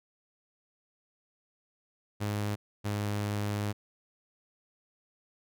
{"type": "tone pair in turn", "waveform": "sawtooth", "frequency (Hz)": [103.83, 103.37], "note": ["G#2", "G#2"], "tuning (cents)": [0, -8], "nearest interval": "unison", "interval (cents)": 8, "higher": "first", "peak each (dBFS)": -26, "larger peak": "neither", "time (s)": [[2.2, 2.56], [2.84, 3.73]], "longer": "second", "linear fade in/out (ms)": 20, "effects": []}